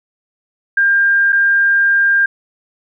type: tone with dropouts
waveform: sine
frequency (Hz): 1600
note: G6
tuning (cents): +35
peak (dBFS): -9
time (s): 0.77-2.26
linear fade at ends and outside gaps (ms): 5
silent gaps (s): 1.323-1.327
effects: none